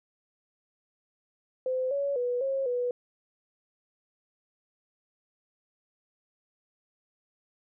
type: tone with pitch steps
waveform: sine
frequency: 514 / 562 / 490.2 / 540 / 490.7 Hz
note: C5 / C#5 / B4 / C#5 / B4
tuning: -31 / +24 / -13 / -45 / -11 cents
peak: -26 dBFS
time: 1.66-2.91 s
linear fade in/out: 2 ms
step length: 250 ms
effects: none